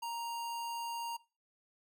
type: tone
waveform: square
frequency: 934 Hz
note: A#5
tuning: 3 cents sharp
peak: -38 dBFS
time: 0.02-1.17 s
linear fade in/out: 10 ms
effects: noise-tail reverb RT60 0.3 s tail -20 dB re dry